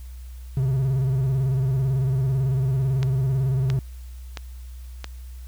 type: tone with vibrato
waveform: triangle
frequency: 132.2 Hz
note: C3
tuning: 18 cents sharp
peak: -17 dBFS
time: 0.57-3.79 s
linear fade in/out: 0 ms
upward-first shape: square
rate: 18 Hz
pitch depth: 66 cents each way
type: click train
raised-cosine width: 0.2 ms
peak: -14 dBFS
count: 4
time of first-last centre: 3.03-5.043 s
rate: 1.49 Hz
effects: added 62 Hz sine -35 dBFS peak until 5.47 s + white hiss -55 dBFS RMS until 5.47 s